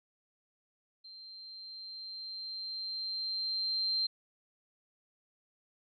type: tone with level ramp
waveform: sine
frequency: 4148 Hz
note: C8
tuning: 16 cents flat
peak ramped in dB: -48 to -28 dBFS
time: 1.04-4.07 s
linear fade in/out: 10 ms
effects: none